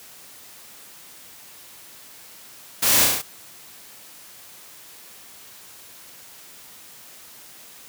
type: noise with echo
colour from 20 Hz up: white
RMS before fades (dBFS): -20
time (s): 2.82-3.05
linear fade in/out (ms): 10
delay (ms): 34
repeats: 5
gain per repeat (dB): -2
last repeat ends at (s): 3.22
effects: white hiss -45 dBFS RMS until 7.88 s + high-pass 80 Hz 12 dB/octave